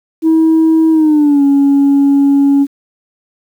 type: tone with pitch glide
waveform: sine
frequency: 321.4 to 279.8 Hz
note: E4 to C#4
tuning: -44 to +16 cents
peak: -4 dBFS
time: 0.22-2.67 s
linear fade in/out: 50 ms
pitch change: -240 cents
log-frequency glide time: 0.91-1.43 s
effects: tanh soft clip ceiling -4 dBFS + 7-bit